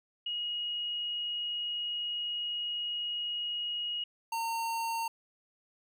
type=tone pair in turn; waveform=sine / square; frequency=2888 / 913.9 Hz; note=F#7 / A#5; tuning=-43 / -35 cents; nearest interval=octave + minor sixth; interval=1992 cents; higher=first; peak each=-32 / -32 dBFS; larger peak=neither; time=0.26-4.04 / 4.32-5.08 s; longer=first; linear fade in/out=5 ms; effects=none